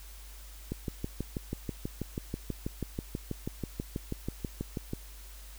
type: click train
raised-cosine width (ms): 3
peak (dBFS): -20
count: 27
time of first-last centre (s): 0.72-4.934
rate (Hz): 6.17
effects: added 50 Hz sine -46 dBFS peak until 5.58 s + white hiss -53 dBFS RMS until 5.58 s